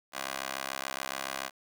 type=tone with high-pass filter; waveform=15% pulse; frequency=67 Hz; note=C2; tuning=42 cents sharp; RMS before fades=-37 dBFS; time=0.12-1.51 s; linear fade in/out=50 ms; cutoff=870 Hz; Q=0.78; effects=none